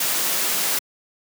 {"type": "noise", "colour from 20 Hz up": "white", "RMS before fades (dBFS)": -22, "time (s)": [0, 0.79], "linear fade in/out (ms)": 5, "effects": ["high-pass 200 Hz 12 dB/octave"]}